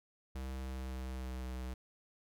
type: tone with pitch glide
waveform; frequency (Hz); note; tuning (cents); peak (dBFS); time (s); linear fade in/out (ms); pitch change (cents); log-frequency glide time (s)
square; 65.5 to 63.53; C2 to B1; +2 to +50; -40; 0.35-1.74; 5; -52; 0.54-1.51
effects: none